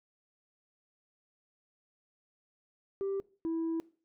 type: tone pair in turn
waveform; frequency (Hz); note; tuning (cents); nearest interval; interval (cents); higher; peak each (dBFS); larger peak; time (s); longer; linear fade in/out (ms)
sine; 392 / 327.8; G4 / E4; 0 / -10; minor third; 310; first; -29 / -28; second; 3.01-3.2 / 3.45-3.8; second; 0
effects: noise-tail reverb RT60 0.4 s tail -22 dB re dry + tanh soft clip ceiling -29 dBFS